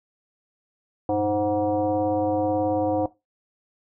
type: tone with frequency modulation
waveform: sine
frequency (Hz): 523.3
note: C5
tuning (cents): 0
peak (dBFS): -20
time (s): 1.09-3.06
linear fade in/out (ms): 2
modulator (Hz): 213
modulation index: 1.4
effects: noise-tail reverb RT60 0.2 s tail -17 dB re dry